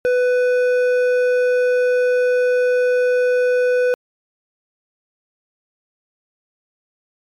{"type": "tone with hard clipping", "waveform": "sine", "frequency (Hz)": 497.5, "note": "B4", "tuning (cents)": 13, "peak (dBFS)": -15, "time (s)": [0.05, 3.94], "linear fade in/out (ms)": 0, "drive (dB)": 8, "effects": ["MP3 96 kbps"]}